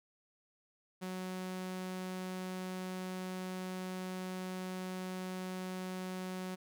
sawtooth tone, 185 Hz, F#3, in tune, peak -35 dBFS, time 1.01-6.56 s, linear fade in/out 20 ms, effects none

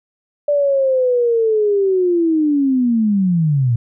sine linear sweep, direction down, 587.3 to 112.9 Hz, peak -12 dBFS, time 0.48-3.76 s, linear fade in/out 5 ms, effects none

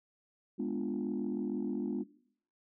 sine chord, G# diminished seventh, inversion none, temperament equal, 207.7 / 246.9 / 293.7 / 349.2 Hz, G#3 / B3 / D4 / F4, 0 / 0 / 0 / 0 cents, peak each -36 / -36 / -37 / -38 dBFS, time 0.58-2.04 s, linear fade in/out 20 ms, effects noise-tail reverb RT60 0.6 s tail -19 dB re dry + tanh soft clip ceiling -26 dBFS

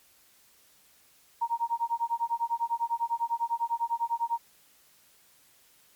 sine tone with tremolo, 932.3 Hz, A#5, in tune, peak -23 dBFS, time 1.41-4.39 s, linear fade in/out 10 ms, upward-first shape sine, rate 10 Hz, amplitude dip 100%, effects white hiss -61 dBFS RMS until 5.95 s + MP3 96 kbps

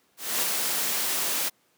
white noise with ADSR envelope, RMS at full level -24 dBFS, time 0.17-1.5 s, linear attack 260 ms, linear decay 3 ms, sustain -3 dB, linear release 22 ms, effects pink hiss -66 dBFS RMS until 1.77 s + high-pass 200 Hz 12 dB/octave

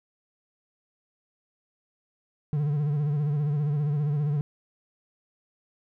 triangle tone with vibrato, 147 Hz, D3, 2 cents sharp, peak -21 dBFS, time 2.53-4.41 s, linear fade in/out 0 ms, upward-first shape sine, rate 15 Hz, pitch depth 70 cents each way, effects none

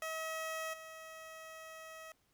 15% pulse tone with level steps, 640 Hz, D#5, 49 cents sharp, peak -32 / -42 dBFS, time 0.02-2.12 s, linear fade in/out 2 ms, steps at 0.73 s, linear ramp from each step 10 ms, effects pink hiss -75 dBFS RMS until 2.33 s

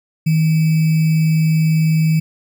sine tone with sample-and-hold, 159.1 Hz, D#3, 39 cents sharp, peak -11 dBFS, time 0.26-2.2 s, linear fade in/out 10 ms, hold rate 2450 Hz, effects none

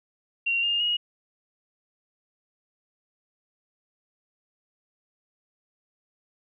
sine tone with pitch steps, 2756 / 2819 / 2883 Hz, F7 / F7 / F#7, -24 / +16 / -46 cents, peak -22 dBFS, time 0.46-0.97 s, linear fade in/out 10 ms, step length 170 ms, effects none

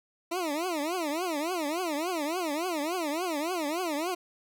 20% pulse tone with vibrato, 326.3 Hz, E4, 18 cents flat, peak -24 dBFS, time 0.31-4.15 s, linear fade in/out 10 ms, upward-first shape triangle, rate 3.5 Hz, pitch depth 270 cents each way, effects none

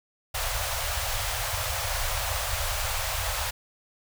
pink band-stop noise, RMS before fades -29 dBFS, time 0.34-3.51 s, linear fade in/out 10 ms, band 110 to 540 Hz, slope 48 dB/octave, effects none

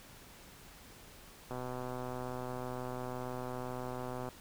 click train, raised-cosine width 1 ms, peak -27 dBFS, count 351, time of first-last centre 1.51-4.288 s, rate 126 Hz, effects pink hiss -55 dBFS RMS until 4.4 s

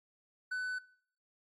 triangle tone, 1500 Hz, F#6, 23 cents sharp, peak -32 dBFS, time 0.51-0.79 s, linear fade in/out 10 ms, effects noise-tail reverb RT60 0.6 s tail -22 dB re dry + AAC 32 kbps

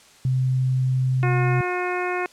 sine tone, 129.4 Hz, C3, 19 cents flat, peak -18 dBFS, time 0.25-1.61 s, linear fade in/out 2 ms
harmonic tone, 360 Hz, F#4, 47 cents flat, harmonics 1 / 2 / 3 / 4 / 5 / 6 / 7, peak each -26 / -29 / -31 / -32 / -33 / -34 / -34 dBFS, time 1.23-2.26 s, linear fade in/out 0 ms
effects white hiss -51 dBFS RMS until 2.32 s + low-pass 8000 Hz 12 dB/octave

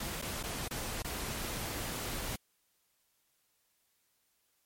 pink noise with dropouts, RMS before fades -38 dBFS, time 0-2.36 s, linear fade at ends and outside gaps 5 ms, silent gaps 0.216-0.222 / 0.43-0.436 / 0.681-0.708 / 1.022-1.044 s, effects white hiss -75 dBFS RMS until 4.65 s + MP3 64 kbps

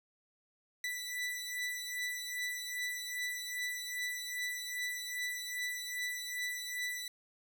sawtooth beating tone pair, 1975.5 / 1978 Hz, B6 / B6, 0 / +2 cents, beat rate 2.5 Hz, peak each -35 / -38 dBFS, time 0.84-7.08 s, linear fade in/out 2 ms, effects none

